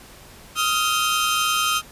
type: tone cluster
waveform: sawtooth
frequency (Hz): 1255 / 1378 / 3132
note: D#6 / F6 / G7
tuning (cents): +15 / -24 / -2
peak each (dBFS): -18 / -22 / -21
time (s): 0.55-1.82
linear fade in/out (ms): 50
effects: pink hiss -45 dBFS RMS until 1.91 s + resampled to 32000 Hz